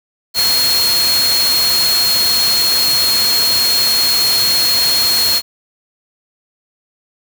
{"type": "tone in noise", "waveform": "sine", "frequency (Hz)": 4279, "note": "C8", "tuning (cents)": 38, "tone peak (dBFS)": -12, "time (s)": [0.34, 5.42], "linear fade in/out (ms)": 50, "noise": "white", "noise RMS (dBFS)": -18, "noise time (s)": [0.34, 5.42], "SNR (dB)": 3, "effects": []}